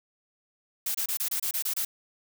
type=noise bursts; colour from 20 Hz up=blue; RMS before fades=-29 dBFS; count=9; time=0.86-1.85 s; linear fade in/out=5 ms; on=86 ms; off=27 ms; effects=none